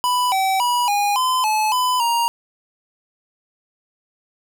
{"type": "tone with pitch steps", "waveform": "square", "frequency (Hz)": [991, 767, 973, 818, 1021, 861, 1004, 938], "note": ["B5", "G5", "B5", "G#5", "C6", "A5", "B5", "A#5"], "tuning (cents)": [6, -38, -26, -26, -43, -38, 28, 11], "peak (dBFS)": -17, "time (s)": [0.04, 2.28], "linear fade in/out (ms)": 0, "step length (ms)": 280, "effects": ["9-bit"]}